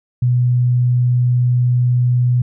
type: tone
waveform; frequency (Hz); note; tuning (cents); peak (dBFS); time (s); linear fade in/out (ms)
sine; 123.47; B2; 0; -11; 0.22-2.42; 5
effects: none